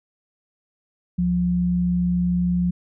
sine tone pair together, 70.2 / 177.12 Hz, C#2 / F3, +22 / +25 cents, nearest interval octave + major third, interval 1603 cents, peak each -29 / -18 dBFS, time 1.18-2.71 s, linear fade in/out 10 ms, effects none

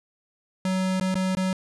square tone with dropouts, 187.3 Hz, F#3, 21 cents sharp, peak -23 dBFS, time 0.65-1.53 s, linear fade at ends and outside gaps 2 ms, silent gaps 0.999-1.01 / 1.144-1.154 / 1.351-1.37 s, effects resampled to 24000 Hz

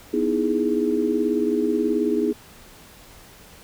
sine chord, E major seventh, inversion second, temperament equal, 246.9 / 311.1 / 329.6 / 415.3 Hz, B3 / D#4 / E4 / G#4, 0 / 0 / 0 / 0 cents, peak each -25 / -24 / -26 / -23 dBFS, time 0.13-2.33 s, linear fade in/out 10 ms, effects pink hiss -47 dBFS RMS until 3.63 s

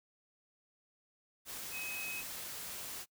sine tone in noise, 2545 Hz, D#7, 39 cents sharp, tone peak -40 dBFS, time 1.71-2.24 s, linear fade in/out 50 ms, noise white, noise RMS -44 dBFS, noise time 1.45-3.06 s, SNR +1 dB, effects noise-tail reverb RT60 0.1 s tail -23 dB re dry

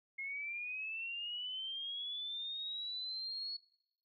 sine linear sweep, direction up, 2144 to 4383 Hz, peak -39 dBFS, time 0.18-3.57 s, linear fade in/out 10 ms, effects noise-tail reverb RT60 0.8 s tail -23 dB re dry

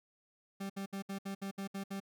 40% pulse tone bursts, 196 Hz, G3, in tune, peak -37 dBFS, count 9, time 0.6-2.002 s, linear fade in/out 10 ms, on 98 ms, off 65 ms, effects none

